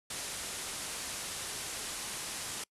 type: low-pass noise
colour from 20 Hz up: white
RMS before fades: -40 dBFS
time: 0.1-2.64 s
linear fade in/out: 5 ms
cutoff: 11000 Hz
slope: 48 dB/octave
effects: noise-tail reverb RT60 0.1 s tail -26 dB re dry + resampled to 32000 Hz